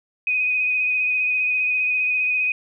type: tone with vibrato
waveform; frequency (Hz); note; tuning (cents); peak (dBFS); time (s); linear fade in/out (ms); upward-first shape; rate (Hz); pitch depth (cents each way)
sine; 2500; D#7; +8; -18; 0.27-2.52; 2; sine; 15; 21
effects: none